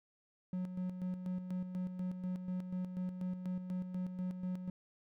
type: tone with tremolo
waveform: triangle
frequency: 182.7 Hz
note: F#3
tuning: 22 cents flat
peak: -33 dBFS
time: 0.53-4.7 s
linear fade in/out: 2 ms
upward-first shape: square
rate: 4.1 Hz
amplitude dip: 55%
effects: none